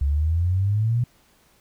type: exponential sweep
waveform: sine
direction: up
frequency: 68 to 123.47 Hz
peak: -18 dBFS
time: 0.01-1.04 s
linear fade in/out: 5 ms
effects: pink hiss -59 dBFS RMS until 1.6 s